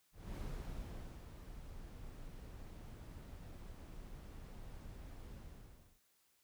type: noise with ADSR envelope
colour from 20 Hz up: brown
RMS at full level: -43 dBFS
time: 0.12-6 s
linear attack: 240 ms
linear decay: 890 ms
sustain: -8 dB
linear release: 630 ms
effects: white hiss -75 dBFS RMS until 6.43 s